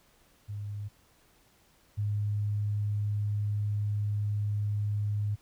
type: tone pair in turn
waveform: sine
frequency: 103 / 103.78 Hz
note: G#2 / G#2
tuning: -14 / -1 cents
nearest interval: unison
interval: 13 cents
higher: second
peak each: -34 / -27 dBFS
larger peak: second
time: 0.48-0.89 / 1.97-5.36 s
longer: second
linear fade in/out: 20 ms
effects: pink hiss -64 dBFS RMS until 5.41 s